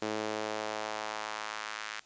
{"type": "tone with high-pass filter sweep", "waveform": "sawtooth", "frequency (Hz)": 107.7, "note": "A2", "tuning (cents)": -37, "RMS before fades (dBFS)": -37, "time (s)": [0.02, 2], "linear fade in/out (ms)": 0, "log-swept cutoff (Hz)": [350, 1600], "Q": 1.3, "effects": ["white hiss -60 dBFS RMS until 2.05 s", "resampled to 16000 Hz"]}